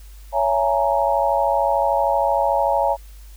sine chord, A# half-diminished seventh, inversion first, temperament just, 559.4 / 671.3 / 839.1 / 932.3 Hz, C#5 / E5 / G#5 / A#5, +16 / +31 / +18 / 0 cents, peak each -21 / -22 / -21 / -22 dBFS, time 0.32-2.97 s, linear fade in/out 50 ms, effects added 50 Hz sine -38 dBFS peak until 3.36 s + white hiss -52 dBFS RMS until 3.36 s

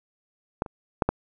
clicks, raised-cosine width 1 ms, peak -10 / -24 / -6 / -7 dBFS, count 4, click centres 0.621 / 0.662 / 1.022 / 1.09 s, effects none

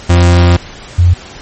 40% pulse / sine tone pair in turn, 87.31 / 88.02 Hz, F2 / F2, 0 / +14 cents, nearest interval unison, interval 14 cents, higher second, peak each -3 dBFS, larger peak neither, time 0.09-0.57 / 0.98-1.14 s, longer first, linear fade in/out 10 ms, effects pink hiss -31 dBFS RMS until 1.41 s + MP3 32 kbps

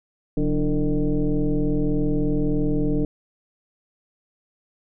sine tone with frequency modulation, 137.2 Hz, C#3, 17 cents flat, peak -18 dBFS, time 0.37-3.05 s, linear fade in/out 2 ms, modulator 158 Hz, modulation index 1.8, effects none

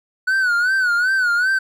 triangle tone with vibrato, 1480 Hz, F#6, in tune, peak -13 dBFS, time 0.27-1.59 s, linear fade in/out 10 ms, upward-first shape sine, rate 2.6 Hz, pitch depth 99 cents each way, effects none

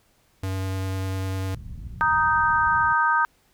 square tone with vibrato, 95 Hz, F#2, 46 cents sharp, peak -26 dBFS, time 0.43-1.55 s, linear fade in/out 5 ms, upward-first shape sine, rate 10 Hz, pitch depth 9 cents each way
white low-pass noise, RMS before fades -37 dBFS, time 1.53-2.93 s, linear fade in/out 5 ms, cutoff 150 Hz, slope 24 dB/octave
sine chord, Eb major, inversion second, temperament just, 933.4 / 1244.5 / 1555.6 Hz, Bb5 / Eb6 / G6, +2 / 0 / -14 cents, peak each -22 dBFS, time 2.01-3.25 s, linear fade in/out 0 ms
effects pink hiss -63 dBFS RMS until 3.53 s

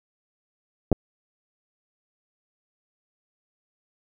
clicks, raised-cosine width 2 ms, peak -7 dBFS, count 2, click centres 0.917 / 0.927 s, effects none

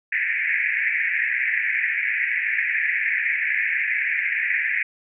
pink band-pass noise, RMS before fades -23 dBFS, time 0.12-4.83 s, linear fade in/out 5 ms, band 1700 to 2400 Hz, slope 96 dB/octave, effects none

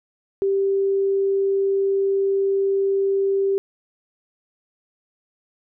sine tone, 392 Hz, G4, in tune, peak -17 dBFS, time 0.42-3.58 s, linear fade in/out 0 ms, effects none

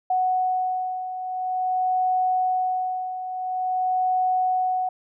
sine beating tone pair, 740 / 740.48 Hz, F#5 / F#5, 0 / +1 cents, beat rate 0.48 Hz, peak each -28 / -22 dBFS, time 0.1-4.89 s, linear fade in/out 5 ms, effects none

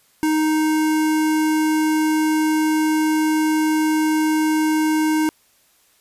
square tone with notch filter, 311.1 Hz, D#4, in tune, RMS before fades -18 dBFS, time 0.23-5.29 s, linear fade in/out 0 ms, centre 3700 Hz, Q 1.9, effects white hiss -58 dBFS RMS until 6 s + resampled to 32000 Hz

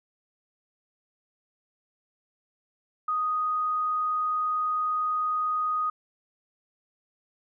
sine tone, 1244.5 Hz, D#6, in tune, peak -24 dBFS, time 3.08-5.9 s, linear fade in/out 5 ms, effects none

